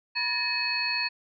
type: tone cluster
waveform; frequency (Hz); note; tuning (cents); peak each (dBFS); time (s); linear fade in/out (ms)
sine; 970 / 1715 / 1836 / 2543 / 4376; B5 / A6 / A#6 / D#7 / C#8; -31 / -45 / -27 / +37 / -23; -36 / -37 / -36 / -29 / -29; 0.15-1.09; 20
effects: none